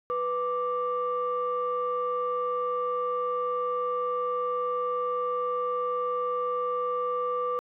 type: tone pair together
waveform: sine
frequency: 493.9 / 1174.7 Hz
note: B4 / D6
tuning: 0 / 0 cents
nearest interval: octave + minor third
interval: 1500 cents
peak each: -28 dBFS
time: 0.1-7.59 s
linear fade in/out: 0 ms
effects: tanh soft clip ceiling -19 dBFS